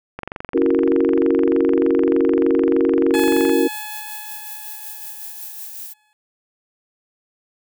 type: click train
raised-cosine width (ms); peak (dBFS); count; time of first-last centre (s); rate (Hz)
0.5; -14; 78; 0.19-3.495; 23.3
type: chord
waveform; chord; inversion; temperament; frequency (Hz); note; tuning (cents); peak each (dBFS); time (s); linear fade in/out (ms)
sine; F# dominant seventh; second; equal; 277.2 / 329.6 / 370 / 466.2; C#4 / E4 / F#4 / A#4; 0 / 0 / 0 / 0; -19; 0.54-3.68; 10
type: tone with exponential decay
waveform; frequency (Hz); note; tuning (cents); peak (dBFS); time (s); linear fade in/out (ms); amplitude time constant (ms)
15% pulse; 851; G#5; +42; -15; 3.14-6.13; 0; 650
type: noise with tremolo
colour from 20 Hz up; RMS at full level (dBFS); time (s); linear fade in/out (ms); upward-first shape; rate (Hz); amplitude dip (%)
violet; -32; 3.17-5.94; 20; sine; 5.4; 35
effects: none